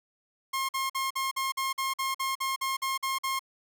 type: tone bursts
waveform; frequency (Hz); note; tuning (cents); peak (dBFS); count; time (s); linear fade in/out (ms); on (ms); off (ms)
sawtooth; 1070; C6; +38; -24; 14; 0.53-3.394; 10; 160; 48
effects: none